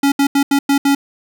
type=tone bursts at uneven times; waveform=square; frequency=279.5 Hz; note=C#4; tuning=14 cents sharp; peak=-11 dBFS; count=6; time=0.03-0.12 / 0.19-0.27 / 0.35-0.43 / 0.51-0.59 / 0.69-0.78 / 0.85-0.95 s; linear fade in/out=5 ms; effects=none